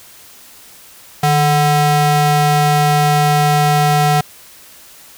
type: ring-modulated tone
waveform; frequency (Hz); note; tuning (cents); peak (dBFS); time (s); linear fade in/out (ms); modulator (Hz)
square; 293.7; D4; 0; -8; 1.23-4.21; 5; 446
effects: white hiss -41 dBFS RMS until 5.17 s